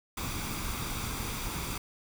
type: noise with comb filter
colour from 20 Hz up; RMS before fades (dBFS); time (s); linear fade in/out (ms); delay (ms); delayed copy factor
pink; -35; 0.17-1.78; 5; 0.84; +0.5
effects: none